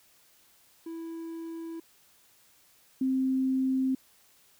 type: tone pair in turn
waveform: triangle / sine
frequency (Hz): 329.6 / 262.5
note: E4 / C4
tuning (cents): 0 / +6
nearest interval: major third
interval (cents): 394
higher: first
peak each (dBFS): -34 / -24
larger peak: second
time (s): 0.86-1.8 / 3.01-3.95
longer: neither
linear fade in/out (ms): 5
effects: white hiss -62 dBFS RMS until 4.59 s